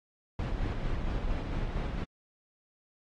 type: noise with tremolo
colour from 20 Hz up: brown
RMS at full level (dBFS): -31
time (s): 0.39-2.04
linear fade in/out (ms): 2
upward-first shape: square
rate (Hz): 4.4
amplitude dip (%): 25
effects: low-pass 4000 Hz 12 dB/octave + AAC 32 kbps